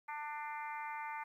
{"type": "harmonic tone", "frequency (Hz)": 297.7, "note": "D4", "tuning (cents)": 24, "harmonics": [3, 4, 5, 6, 7, 8], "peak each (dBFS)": [-42, -49, -51, -53, -48, -54], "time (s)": [0.08, 1.24], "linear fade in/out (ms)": 10, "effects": ["12-bit"]}